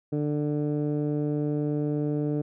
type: tone with low-pass filter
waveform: 15% pulse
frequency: 148.3 Hz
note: D3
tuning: 17 cents sharp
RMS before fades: -27 dBFS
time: 0.12-2.42 s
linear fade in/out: 10 ms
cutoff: 400 Hz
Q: 1.1
effects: none